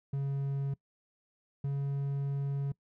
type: tone pair in turn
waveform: triangle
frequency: 138.59 / 139.63 Hz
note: C#3 / C#3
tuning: 0 / +13 cents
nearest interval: unison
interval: 13 cents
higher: second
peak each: -28 dBFS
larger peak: neither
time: 0.13-0.74 / 1.64-2.72 s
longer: second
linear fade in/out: 5 ms
effects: noise-tail reverb RT60 0.1 s tail -23 dB re dry